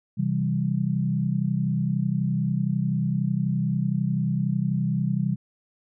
sine chord, C major, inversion none, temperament equal with one note detuned, 132.03 / 164.81 / 196 Hz, C3 / E3 / G3, +16 / 0 / 0 cents, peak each -26 dBFS, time 0.17-5.36 s, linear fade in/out 20 ms, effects none

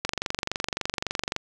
click train, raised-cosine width 0.2 ms, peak -9 dBFS, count 32, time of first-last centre 0.05-1.364 s, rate 23.6 Hz, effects none

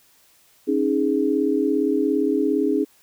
sine chord, C# suspended second, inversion none, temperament equal with one note detuned, 273.7 / 311.1 / 415.3 Hz, C#4 / D#4 / G#4, -22 / 0 / 0 cents, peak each -22 dBFS, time 0.67-2.85 s, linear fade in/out 20 ms, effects white hiss -57 dBFS RMS until 3.02 s

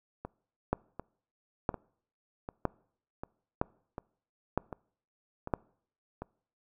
two click trains, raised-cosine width 1 ms, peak -13 / -24 dBFS, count 6 / 9, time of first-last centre 0.73-5.538 / 0.25-6.22 s, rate 1.04 / 1.34 Hz, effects noise-tail reverb RT60 0.6 s tail -25 dB re dry

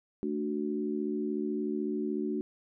sine chord, D major, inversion second, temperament equal, 220 / 293.7 / 370 Hz, A3 / D4 / F#4, 0 / 0 / 0 cents, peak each -34 dBFS, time 0.23-2.41 s, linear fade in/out 0 ms, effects none

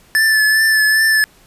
square tone with vibrato, 1747 Hz, A6, 13 cents flat, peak -11 dBFS, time 0.15-1.24 s, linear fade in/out 0 ms, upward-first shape triangle, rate 2.5 Hz, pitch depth 31 cents each way, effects pink hiss -49 dBFS RMS until 1.46 s + resampled to 32000 Hz

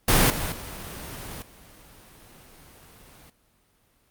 pink noise with level steps, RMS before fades -18 / -29 / -37 / -50 dBFS, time 0.08-3.3 s, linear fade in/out 5 ms, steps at 0.3 / 0.52 / 1.42 s, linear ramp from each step 2 ms, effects pink hiss -65 dBFS RMS until 4.1 s + Opus 32 kbps

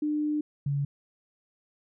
sine tone pair in turn, 300 / 141.58 Hz, D4 / C#3, +37 / +37 cents, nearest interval octave + minor second, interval 1300 cents, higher first, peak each -25 dBFS, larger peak neither, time 0.02-0.41 / 0.66-0.85 s, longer first, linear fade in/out 5 ms, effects none

